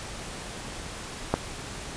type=click; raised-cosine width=1 ms; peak=-7 dBFS; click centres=1.34 s; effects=pink hiss -38 dBFS RMS until 1.96 s + resampled to 22050 Hz